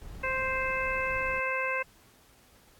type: noise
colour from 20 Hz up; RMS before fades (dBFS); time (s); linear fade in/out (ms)
brown; -43; 0.01-1.4; 10
type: harmonic tone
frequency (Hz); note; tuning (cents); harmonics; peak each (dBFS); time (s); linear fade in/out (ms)
523.3; C5; 0; 1 / 2 / 3 / 4 / 5; -34 / -34 / -34 / -34 / -34; 0.23-1.83; 10
effects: pink hiss -60 dBFS RMS until 2.79 s + AAC 64 kbps